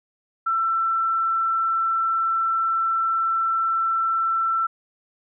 sine tone, 1339 Hz, E6, 27 cents sharp, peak -19 dBFS, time 0.46-4.67 s, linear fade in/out 10 ms, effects none

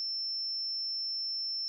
sine tone, 5350 Hz, E8, 25 cents sharp, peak -32 dBFS, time 0-1.68 s, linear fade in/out 0 ms, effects none

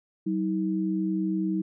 sine tone pair together, 189.62 / 318.9 Hz, F#3 / D#4, +43 / +43 cents, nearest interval major sixth, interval 900 cents, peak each -27 dBFS, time 0.26-1.62 s, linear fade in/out 10 ms, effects none

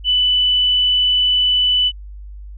sine tone, 2987 Hz, F#7, 16 cents sharp, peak -12 dBFS, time 0.04-1.92 s, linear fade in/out 50 ms, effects added 50 Hz sine -31 dBFS peak until 2.57 s

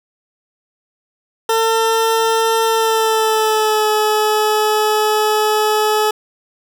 20% pulse tone with pitch glide, 450.3 to 427.5 Hz, A4 to A4, +40 to -50 cents, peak -8 dBFS, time 1.49-6.11 s, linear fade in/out 5 ms, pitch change -90 cents, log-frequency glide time 2.7-3.88 s, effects none

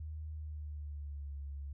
sine tone with pitch glide, 77.3 to 70.48 Hz, D#2 to C#2, -11 to +29 cents, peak -40 dBFS, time 0-1.73 s, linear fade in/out 5 ms, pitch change -160 cents, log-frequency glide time 0.3-1.35 s, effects none

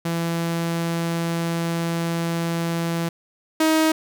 sawtooth tone pair in turn, 167.7 / 316.4 Hz, E3 / D#4, +30 / +29 cents, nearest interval major seventh, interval 1099 cents, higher second, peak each -18 / -12 dBFS, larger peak second, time 0.05-3.09 / 3.6-3.92 s, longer first, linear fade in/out 5 ms, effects none

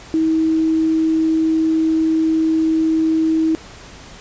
sine tone, 320 Hz, D#4, 49 cents sharp, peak -13 dBFS, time 0.14-3.55 s, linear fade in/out 0 ms, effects pink hiss -39 dBFS RMS until 4.2 s + resampled to 16000 Hz

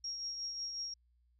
sine tone with tremolo, 5588 Hz, F8, in tune, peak -36 dBFS, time 0.04-0.94 s, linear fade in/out 5 ms, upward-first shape triangle, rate 5.5 Hz, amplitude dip 45%, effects added 60 Hz sine -68 dBFS peak until 1.39 s

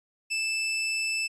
sawtooth tone, 2637 Hz, E7, in tune, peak -23 dBFS, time 0.3-1.28 s, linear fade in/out 20 ms, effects resampled to 22050 Hz

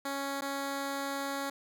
10% pulse tone with dropouts, 277.2 Hz, C#4, in tune, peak -25 dBFS, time 0.05-1.5 s, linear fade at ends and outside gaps 5 ms, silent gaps 0.41-0.419 s, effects none

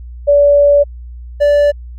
sine / triangle tone pair in turn, 575 / 581.3 Hz, D5 / D5, -37 / -18 cents, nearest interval unison, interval 19 cents, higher second, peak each -5 dBFS, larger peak neither, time 0.27-0.84 / 1.4-1.72 s, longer first, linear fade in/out 20 ms, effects added 60 Hz sine -27 dBFS peak until 1.98 s

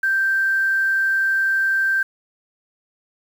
sine tone with quantisation, 1568 Hz, G6, in tune, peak -16 dBFS, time 0.03-2.03 s, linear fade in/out 5 ms, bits 7, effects none

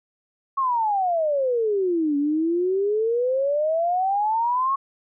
sine exponential two-way sweep, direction down then up, 1108.7 to 282.1 to 1108.7 Hz, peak -19 dBFS, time 0.57-4.76 s, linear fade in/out 10 ms, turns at 2.17 s, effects none

